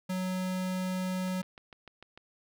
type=tone; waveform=square; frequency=185 Hz; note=F#3; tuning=in tune; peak=-31 dBFS; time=0.09-1.42 s; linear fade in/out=10 ms
type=click train; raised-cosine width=0.3 ms; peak=-32 dBFS; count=7; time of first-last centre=1.28-2.176 s; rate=6.7 Hz
effects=none